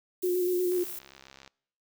violet noise, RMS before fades -39 dBFS, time 0.22-0.99 s, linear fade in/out 5 ms
sine tone with vibrato, 360.2 Hz, F#4, 46 cents flat, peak -24 dBFS, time 0.23-0.84 s, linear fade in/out 10 ms, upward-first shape square, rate 8.3 Hz, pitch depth 21 cents each way
click train, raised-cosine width 0.2 ms, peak -31 dBFS, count 52, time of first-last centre 0.72-1.477 s, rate 67.4 Hz
effects noise-tail reverb RT60 0.7 s tail -25 dB re dry

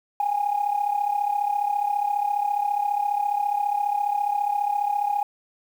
sine tone with amplitude modulation, 820 Hz, G#5, 22 cents flat, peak -17 dBFS, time 0.2-5.23 s, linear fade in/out 2 ms, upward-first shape sine, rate 34.7 Hz, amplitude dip 75%, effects tanh soft clip ceiling -14 dBFS + 8-bit

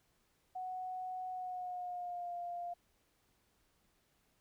sine tone with pitch glide, 740 to 699.7 Hz, F#5 to F5, 0 to +3 cents, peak -39 dBFS, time 0.55-2.74 s, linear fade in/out 10 ms, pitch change -97 cents, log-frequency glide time 1.3-2.34 s, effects pink hiss -75 dBFS RMS until 4.4 s

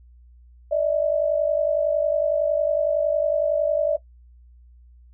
sine tone pair together, 588.1 / 639 Hz, D5 / D#5, +2 / +46 cents, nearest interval minor second, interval 144 cents, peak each -20 / -23 dBFS, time 0.71-3.97 s, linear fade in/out 10 ms, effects noise-tail reverb RT60 0.1 s tail -17 dB re dry + added 60 Hz sine -47 dBFS peak until 5.13 s

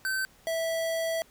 square tone pair in turn, 1541 / 655.8 Hz, G6 / E5, -30 / -9 cents, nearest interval octave + minor third, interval 1479 cents, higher first, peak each -28 dBFS, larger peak neither, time 0.05-0.25 / 0.47-1.22 s, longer second, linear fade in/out 0 ms, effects pink hiss -59 dBFS RMS until 1.3 s

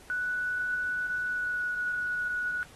sine tone with pitch glide, 1480 to 1465.5 Hz, F#6 to F#6, 0 to -17 cents, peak -28 dBFS, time 0.1-2.63 s, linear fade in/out 0 ms, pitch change -17 cents, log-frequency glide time 1.22-1.68 s, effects pink hiss -54 dBFS RMS until 2.75 s + AAC 32 kbps

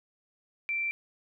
sine tone, 2347 Hz, D7, 2 cents flat, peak -28 dBFS, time 0.69-0.91 s, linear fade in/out 0 ms, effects none

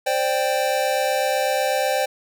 square chord, C suspended second, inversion none, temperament equal with one note detuned, 523.3 / 591.4 / 784 Hz, C5 / D5 / G5, 0 / +12 / 0 cents, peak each -24 / -25 / -24 dBFS, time 0.06-2.06 s, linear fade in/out 10 ms, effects none

